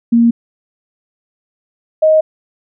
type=tone pair in turn; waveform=sine; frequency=233.5 / 626.4 Hz; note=A#3 / D#5; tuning=+3 / +11 cents; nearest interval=octave + perfect fourth; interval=1708 cents; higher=second; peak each=-6 dBFS; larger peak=neither; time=0.12-0.31 / 2.02-2.21 s; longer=neither; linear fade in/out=10 ms; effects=none